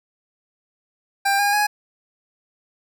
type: tone with pitch steps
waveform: 25% pulse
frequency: 794 / 813 / 832.5 Hz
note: G5 / G#5 / G#5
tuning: +22 / -37 / +4 cents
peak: -13 dBFS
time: 1.25-1.67 s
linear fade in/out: 10 ms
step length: 140 ms
effects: none